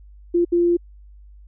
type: tone bursts at uneven times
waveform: sine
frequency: 346.1 Hz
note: F4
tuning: 16 cents flat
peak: -14 dBFS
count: 2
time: 0.34-0.45 / 0.52-0.77 s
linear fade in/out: 10 ms
effects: added 50 Hz sine -42 dBFS peak until 1.47 s